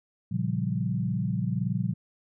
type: chord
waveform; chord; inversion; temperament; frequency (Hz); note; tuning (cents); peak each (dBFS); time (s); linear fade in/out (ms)
sine; G half-diminished seventh; first; equal; 116.54 / 138.59 / 174.61 / 196; Bb2 / Db3 / F3 / G3; 0 / 0 / 0 / 0; -30 / -32 / -30 / -32; 0.31-1.94; 10
effects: none